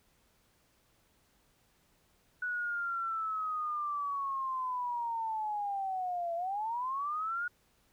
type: linear two-way sweep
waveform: sine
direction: down then up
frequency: 1480 to 670 to 1455 Hz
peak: -32 dBFS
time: 2.42-7.48 s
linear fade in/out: 5 ms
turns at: 6.35 s
effects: pink hiss -70 dBFS RMS until 7.92 s